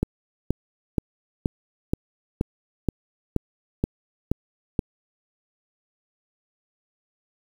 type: click train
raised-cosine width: 3 ms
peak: -8 dBFS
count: 11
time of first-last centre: 0.03-4.792 s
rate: 2.1 Hz
effects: 7-bit